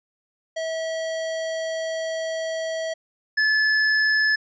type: tone pair in turn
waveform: square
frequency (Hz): 647 / 1727.3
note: E5 / A6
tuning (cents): -32 / -32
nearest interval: octave + perfect fourth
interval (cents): 1700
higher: second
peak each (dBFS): -26 / -18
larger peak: second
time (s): 0.56-2.94 / 3.37-4.36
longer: first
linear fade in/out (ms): 10
effects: resampled to 16000 Hz